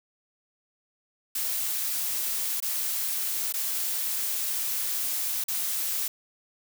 blue noise with dropouts, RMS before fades -29 dBFS, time 1.35-6.08 s, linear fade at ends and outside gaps 5 ms, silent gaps 2.603-2.624 / 3.525-3.538 / 5.44-5.482 s, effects none

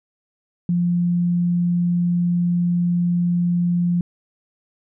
sine tone, 174.61 Hz, F3, in tune, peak -16 dBFS, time 0.69-4.01 s, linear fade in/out 2 ms, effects none

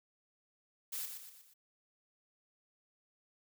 blue noise with echo, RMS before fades -40 dBFS, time 0.92-1.06 s, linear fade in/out 10 ms, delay 120 ms, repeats 4, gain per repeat -6 dB, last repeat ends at 1.54 s, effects none

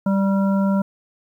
harmonic tone with a mistuned harmonic, 196 Hz, G3, in tune, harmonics 1 / 3 / 5 / 7, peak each -16 / -26 / -30 / -33 dBFS, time 0.06-0.82 s, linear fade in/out 5 ms, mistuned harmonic 5, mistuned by -25 cents, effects 9-bit

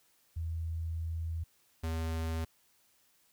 sine / square tone pair in turn, 82 / 81.2 Hz, E2 / E2, -9 / -26 cents, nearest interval unison, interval 17 cents, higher first, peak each -33 / -33 dBFS, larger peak neither, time 0.36-1.44 / 1.83-2.45 s, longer first, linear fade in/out 10 ms, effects white hiss -69 dBFS RMS until 3.32 s

